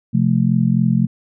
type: chord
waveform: sine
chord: F major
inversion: second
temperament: just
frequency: 130.96 / 174.61 / 218.3 Hz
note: C3 / F3 / A3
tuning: +2 / 0 / -13 cents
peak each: -17 dBFS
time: 0.13-1.07 s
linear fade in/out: 20 ms
effects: none